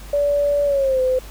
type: tone with pitch glide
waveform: sine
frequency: 576 to 513.2 Hz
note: D5 to C5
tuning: -34 to -34 cents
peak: -15 dBFS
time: 0.13-1.19 s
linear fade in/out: 5 ms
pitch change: -200 cents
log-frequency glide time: 0.65-1.01 s
effects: added 50 Hz sine -36 dBFS peak until 1.3 s + pink hiss -42 dBFS RMS until 1.3 s